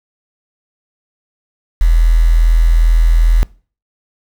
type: tone with quantisation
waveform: sine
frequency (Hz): 41.22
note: E1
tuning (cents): +1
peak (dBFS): -6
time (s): 1.81-3.43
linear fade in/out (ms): 0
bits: 5
effects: noise-tail reverb RT60 0.4 s tail -23 dB re dry

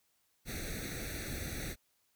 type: noise with comb filter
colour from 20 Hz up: pink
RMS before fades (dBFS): -40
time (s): 0.45-1.76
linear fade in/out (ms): 50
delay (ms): 0.49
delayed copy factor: +0.95
effects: white hiss -75 dBFS RMS until 2.15 s

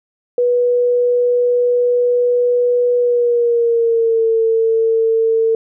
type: tone with pitch glide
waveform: sine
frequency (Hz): 488.2 to 450.3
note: B4 to A4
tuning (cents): -20 to +40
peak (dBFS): -11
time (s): 0.38-5.55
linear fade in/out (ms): 2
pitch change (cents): -140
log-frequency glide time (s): 2.97-4.26
effects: none

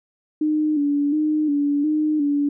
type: tone with vibrato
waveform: sine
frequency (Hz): 296.6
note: D4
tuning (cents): +17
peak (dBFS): -17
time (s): 0.41-2.49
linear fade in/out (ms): 5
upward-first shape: square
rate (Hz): 1.4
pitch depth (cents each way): 53
effects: none

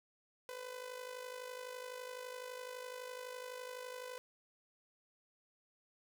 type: tone with amplitude modulation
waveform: sawtooth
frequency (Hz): 502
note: B4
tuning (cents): +28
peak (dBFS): -38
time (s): 0.49-4.18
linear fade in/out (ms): 0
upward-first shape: sine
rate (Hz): 51.9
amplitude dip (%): 65
effects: none

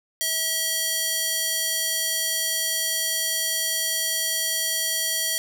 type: tone with high-pass filter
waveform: square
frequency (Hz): 645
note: E5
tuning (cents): -38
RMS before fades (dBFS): -25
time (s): 0.21-5.38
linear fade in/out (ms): 0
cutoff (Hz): 3400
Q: 0.55
effects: none

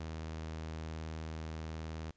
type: tone with vibrato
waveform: sawtooth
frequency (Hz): 79.5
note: D#2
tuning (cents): +38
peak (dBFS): -36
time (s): 0-2.11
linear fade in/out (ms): 5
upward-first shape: sine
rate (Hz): 19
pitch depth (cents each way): 30
effects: pink hiss -75 dBFS RMS until 2.16 s + resampled to 16000 Hz

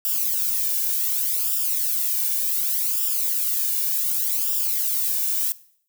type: noise with flanger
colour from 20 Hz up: violet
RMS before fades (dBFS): -23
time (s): 0.05-5.52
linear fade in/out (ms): 0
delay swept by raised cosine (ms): 0.47 to 1.57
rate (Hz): 0.67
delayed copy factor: -0.8
effects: noise-tail reverb RT60 0.6 s tail -19 dB re dry

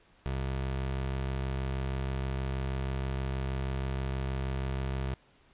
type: tone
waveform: 25% pulse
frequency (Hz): 66.3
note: C2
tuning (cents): +23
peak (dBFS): -27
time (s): 0.26-5.14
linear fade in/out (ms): 0
effects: pink hiss -63 dBFS RMS until 5.53 s + resampled to 8000 Hz

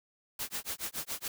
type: noise with tremolo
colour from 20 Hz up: white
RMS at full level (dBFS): -35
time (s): 0.39-1.28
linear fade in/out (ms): 2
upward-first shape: sine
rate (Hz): 7.1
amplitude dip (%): 100
effects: none

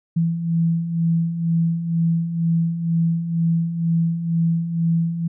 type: beating tone pair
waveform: sine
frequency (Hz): 164.81 / 166.91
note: E3 / E3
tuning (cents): 0 / +22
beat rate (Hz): 2.1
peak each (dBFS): -25 / -18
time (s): 0.16-5.28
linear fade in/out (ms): 10
effects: none

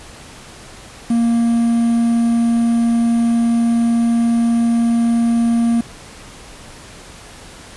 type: tone with quantisation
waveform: triangle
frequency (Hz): 232.9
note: A#3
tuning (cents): -1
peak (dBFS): -10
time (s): 1.1-5.81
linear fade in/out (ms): 5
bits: 6
effects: pink hiss -38 dBFS RMS until 7.76 s + resampled to 24000 Hz

